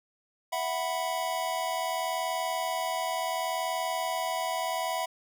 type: chord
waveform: square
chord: E suspended second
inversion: none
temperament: equal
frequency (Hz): 659.3 / 740 / 987.8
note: E5 / F#5 / B5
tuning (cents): 0 / 0 / 0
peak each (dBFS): -34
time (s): 0.52-5.06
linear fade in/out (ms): 10
effects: none